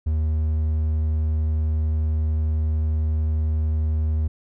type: tone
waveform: triangle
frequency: 77.78 Hz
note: D#2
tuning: in tune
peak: -17 dBFS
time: 0.06-4.28 s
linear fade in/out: 10 ms
effects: none